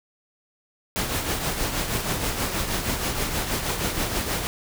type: noise with tremolo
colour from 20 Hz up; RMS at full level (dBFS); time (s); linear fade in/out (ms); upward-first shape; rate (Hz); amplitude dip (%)
pink; -24; 0.96-4.47; 0; triangle; 6.3; 55
effects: none